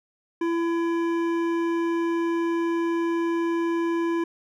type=tone with hard clipping; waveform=triangle; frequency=336 Hz; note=E4; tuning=33 cents sharp; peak=-24 dBFS; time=0.41-4.24 s; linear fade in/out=5 ms; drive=16 dB; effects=none